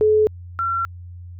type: tone pair in turn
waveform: sine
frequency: 428.7 / 1361 Hz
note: A4 / F6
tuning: -45 / -45 cents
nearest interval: octave + minor sixth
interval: 2000 cents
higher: second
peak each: -12 / -19 dBFS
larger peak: first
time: 0.01-0.27 / 0.59-0.85 s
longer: neither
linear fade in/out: 0 ms
effects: added 88 Hz sine -34 dBFS peak until 1.39 s